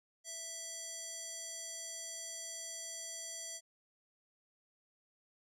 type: tone with band-pass filter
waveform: square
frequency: 659.3 Hz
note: E5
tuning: in tune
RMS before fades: -45 dBFS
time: 0.24-3.61 s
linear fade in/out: 50 ms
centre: 7100 Hz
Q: 3.1
effects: none